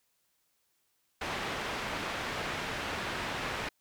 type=low-pass noise; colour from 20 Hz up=white; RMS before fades=-36 dBFS; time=1.21-3.69 s; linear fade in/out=5 ms; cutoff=2200 Hz; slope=12 dB/octave; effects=white hiss -75 dBFS RMS until 3.8 s